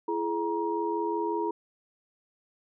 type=tone cluster; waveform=sine; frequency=337 / 422.5 / 946 Hz; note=E4 / G#4 / A#5; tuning=+38 / +30 / +25 cents; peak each=-31 dBFS; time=0.08-1.51 s; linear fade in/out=5 ms; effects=none